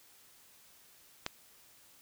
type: click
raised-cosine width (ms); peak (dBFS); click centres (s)
0.2; -16; 1.264
effects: white hiss -61 dBFS RMS until 2.01 s